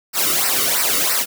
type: noise with flanger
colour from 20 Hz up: white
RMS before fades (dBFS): -18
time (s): 0.13-1.26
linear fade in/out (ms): 50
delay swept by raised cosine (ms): 0.29 to 1.23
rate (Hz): 3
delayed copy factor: -0.8
effects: none